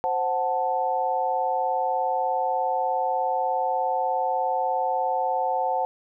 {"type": "chord", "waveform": "sine", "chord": "F# diminished", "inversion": "second", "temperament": "equal", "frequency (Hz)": [523.3, 740, 880], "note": ["C5", "F#5", "A5"], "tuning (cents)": [0, 0, 0], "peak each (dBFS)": [-28, -25, -26], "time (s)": [0.04, 5.85], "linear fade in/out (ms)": 0, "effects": []}